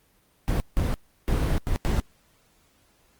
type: noise bursts at uneven times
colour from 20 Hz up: brown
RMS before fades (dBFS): -23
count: 5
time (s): 0.48-0.6 / 0.77-0.94 / 1.28-1.58 / 1.67-1.76 / 1.85-2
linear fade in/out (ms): 0
effects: pink hiss -63 dBFS RMS until 3.19 s + Opus 24 kbps